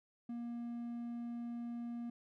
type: tone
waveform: triangle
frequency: 236.7 Hz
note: A#3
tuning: 27 cents sharp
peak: -38 dBFS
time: 0.29-2.1 s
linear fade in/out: 5 ms
effects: none